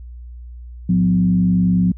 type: tone with frequency modulation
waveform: sine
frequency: 180 Hz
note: F#3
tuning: 47 cents flat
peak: -12 dBFS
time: 0.89-1.92 s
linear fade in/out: 5 ms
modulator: 70.4 Hz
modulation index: 0.59
effects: added 60 Hz sine -32 dBFS peak until 1.97 s